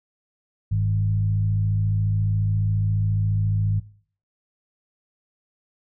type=tone with frequency modulation; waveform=sine; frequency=103.1 Hz; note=G#2; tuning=12 cents flat; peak=-19 dBFS; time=0.71-3.8 s; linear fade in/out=10 ms; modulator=54.4 Hz; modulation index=0.69; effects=noise-tail reverb RT60 0.5 s tail -20 dB re dry